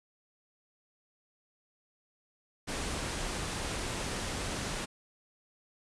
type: low-pass noise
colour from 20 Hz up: pink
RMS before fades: -36 dBFS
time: 2.67-4.86 s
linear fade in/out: 20 ms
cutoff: 10000 Hz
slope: 48 dB/octave
effects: none